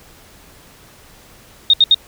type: tone bursts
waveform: sine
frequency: 3699 Hz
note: A#7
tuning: 14 cents flat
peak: -6 dBFS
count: 3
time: 1.7-1.945 s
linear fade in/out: 2 ms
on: 35 ms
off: 70 ms
effects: pink hiss -45 dBFS RMS until 2.07 s